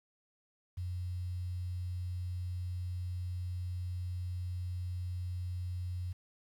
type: tone with quantisation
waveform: sine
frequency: 90 Hz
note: F#2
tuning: 47 cents flat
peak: -35 dBFS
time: 0.77-6.13 s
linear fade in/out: 10 ms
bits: 10
effects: none